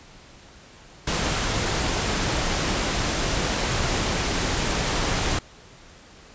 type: noise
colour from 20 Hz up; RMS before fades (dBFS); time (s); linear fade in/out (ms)
pink; -24; 1.07-5.39; 5
effects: pink hiss -48 dBFS RMS until 6.34 s + resampled to 16000 Hz